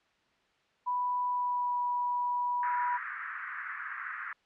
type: tone with pitch glide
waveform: sine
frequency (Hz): 987.8 to 977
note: B5 to B5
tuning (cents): 0 to -19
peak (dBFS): -28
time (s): 0.86-2.98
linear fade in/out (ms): 20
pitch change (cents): -19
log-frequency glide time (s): 1.26-1.78
type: band-pass noise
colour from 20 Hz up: white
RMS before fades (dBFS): -39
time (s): 2.63-4.33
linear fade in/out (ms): 2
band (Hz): 1200 to 1900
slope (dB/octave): 48
effects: white hiss -69 dBFS RMS until 4.45 s + low-pass 3000 Hz 12 dB/octave